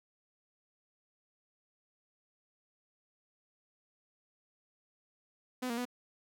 sawtooth tone with pitch steps, 252.6 / 234.1 / 246.6 Hz, B3 / A#3 / B3, +39 / +8 / -2 cents, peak -30 dBFS, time 5.62-5.854 s, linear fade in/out 10 ms, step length 78 ms, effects none

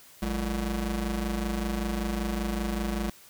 30% pulse ring-modulated tone, 132.2 Hz, C3, 18 cents sharp, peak -22 dBFS, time 0.22-3.1 s, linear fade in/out 5 ms, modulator 78.7 Hz, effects white hiss -53 dBFS RMS until 3.29 s

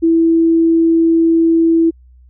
sine tone, 329.6 Hz, E4, in tune, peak -8 dBFS, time 0.02-1.91 s, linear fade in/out 20 ms, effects added 62 Hz sine -41 dBFS peak until 2.29 s

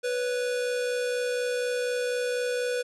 square tone pair together, 492.9 / 557 Hz, B4 / C#5, -3 / +8 cents, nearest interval major second, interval 211 cents, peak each -27 / -38 dBFS, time 0.03-2.83 s, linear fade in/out 20 ms, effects resampled to 24000 Hz

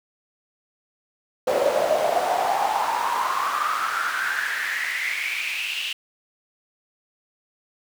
brown noise with high-pass filter sweep, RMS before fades -24 dBFS, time 1.47-5.93 s, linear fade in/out 5 ms, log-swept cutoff 520 to 2900 Hz, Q 7.4, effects none

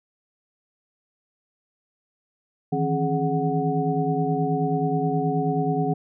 sine tone cluster, 155.1 / 164.5 / 268.8 / 419.4 / 738 Hz, D#3 / E3 / C4 / G#4 / F#5, -5 / -3 / +47 / +17 / -5 cents, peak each -27 dBFS, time 2.72-5.94 s, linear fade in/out 10 ms, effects none

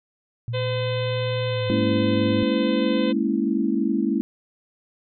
sine tone with pitch glide, 117.9 to 103.83 Hz, A#2 to G#2, +20 to 0 cents, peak -25 dBFS, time 0.48-2.43 s, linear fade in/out 0 ms, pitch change -220 cents, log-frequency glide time 1.47-1.85 s
harmonic tone, 510 Hz, C5, 44 cents flat, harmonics 1 / 2 / 3 / 4 / 5 / 6 / 7 / 8, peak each -25 / -37 / -40 / -39 / -38 / -38 / -36 / -44 dBFS, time 0.53-3.13 s, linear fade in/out 20 ms
sine chord, A# half-diminished seventh, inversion third, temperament equal with one note detuned, 207.7 / 230.8 / 277.2 / 329.6 Hz, G#3 / A#3 / C#4 / E4, 0 / -17 / 0 / 0 cents, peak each -25 dBFS, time 1.7-4.21 s, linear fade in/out 0 ms
effects none

